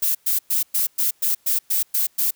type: noise bursts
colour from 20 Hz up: violet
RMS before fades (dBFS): -20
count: 10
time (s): 0.02-2.31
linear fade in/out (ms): 10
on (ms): 130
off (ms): 110
effects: white hiss -60 dBFS RMS until 2.35 s